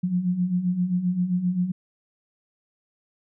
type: beating tone pair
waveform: sine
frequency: 174.3 / 181.9 Hz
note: F3 / F#3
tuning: -3 / -29 cents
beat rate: 7.6 Hz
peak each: -28 / -22 dBFS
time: 0.03-1.72 s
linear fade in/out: 10 ms
effects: none

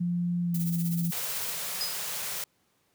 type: tone with pitch glide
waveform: sine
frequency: 174.61 to 170.03 Hz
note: F3 to F3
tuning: 0 to -46 cents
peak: -25 dBFS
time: 0-1.11 s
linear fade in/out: 10 ms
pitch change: -46 cents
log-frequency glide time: 0.42-0.6 s
type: noise with tremolo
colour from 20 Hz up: violet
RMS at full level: -35 dBFS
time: 0.54-1.51 s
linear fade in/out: 5 ms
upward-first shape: sine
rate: 16 Hz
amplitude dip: 65%
type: band-stop noise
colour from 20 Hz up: white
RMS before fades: -34 dBFS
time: 1.12-2.44 s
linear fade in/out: 2 ms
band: 200 to 390 Hz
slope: 48 dB/octave
type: tone with exponential decay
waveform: triangle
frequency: 4999 Hz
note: D#8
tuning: 7 cents sharp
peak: -25 dBFS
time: 1.81-2.08 s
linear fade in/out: 0 ms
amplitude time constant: 57 ms
effects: pink hiss -70 dBFS RMS until 2.94 s + high-pass 100 Hz 12 dB/octave

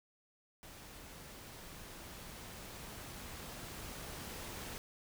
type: noise with level ramp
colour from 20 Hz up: pink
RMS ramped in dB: -53 to -45 dBFS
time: 0.63-4.78 s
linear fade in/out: 0 ms
effects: none

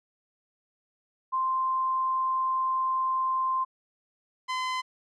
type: tone pair in turn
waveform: sine / sawtooth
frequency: 1045 / 1024.1 Hz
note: C6 / C6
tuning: -2 / -37 cents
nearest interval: unison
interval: 35 cents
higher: first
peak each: -24 dBFS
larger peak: neither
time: 1.32-3.65 / 4.48-4.82 s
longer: first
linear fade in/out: 20 ms
effects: low-pass 5000 Hz 12 dB/octave

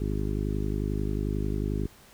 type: harmonic tone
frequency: 51.2 Hz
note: G#1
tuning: 24 cents flat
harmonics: 1 / 2 / 3 / 4 / 5 / 6 / 7 / 8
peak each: -30 / -33 / -35 / -36 / -37 / -38 / -38 / -39 dBFS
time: 0-1.87 s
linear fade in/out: 5 ms
effects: pink hiss -54 dBFS RMS until 2.13 s

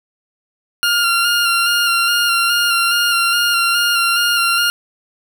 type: tone with vibrato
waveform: 20% pulse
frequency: 1396.9 Hz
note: F6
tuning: in tune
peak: -8 dBFS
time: 0.83-4.7 s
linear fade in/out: 0 ms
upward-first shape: square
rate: 2.4 Hz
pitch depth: 21 cents each way
effects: none

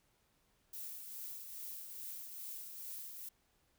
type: noise with tremolo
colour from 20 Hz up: violet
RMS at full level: -45 dBFS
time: 0.73-3.29 s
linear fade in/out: 5 ms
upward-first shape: triangle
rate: 2.4 Hz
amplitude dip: 45%
effects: pink hiss -75 dBFS RMS until 3.78 s

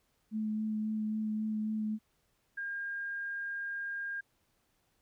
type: tone with vibrato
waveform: sine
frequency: 215.8 Hz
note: A3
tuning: 33 cents flat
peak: -31 dBFS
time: 0.31-1.99 s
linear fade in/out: 50 ms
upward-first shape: sine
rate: 3.7 Hz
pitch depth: 12 cents each way
type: tone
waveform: sine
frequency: 1612 Hz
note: G6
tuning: 48 cents sharp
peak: -35 dBFS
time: 2.57-4.21 s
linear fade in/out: 10 ms
effects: pink hiss -75 dBFS RMS until 5.01 s

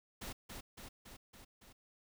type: noise with echo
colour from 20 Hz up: pink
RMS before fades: -45 dBFS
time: 0.21-0.33 s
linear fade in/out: 10 ms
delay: 280 ms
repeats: 5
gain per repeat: -3 dB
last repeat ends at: 1.73 s
effects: none

